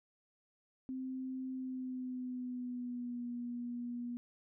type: tone with pitch glide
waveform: sine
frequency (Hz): 260 to 241.2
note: C4 to B3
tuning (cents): -11 to -41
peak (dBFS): -38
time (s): 0.89-4.17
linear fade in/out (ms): 0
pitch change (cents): -130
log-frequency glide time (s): 1.52-3.26
effects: none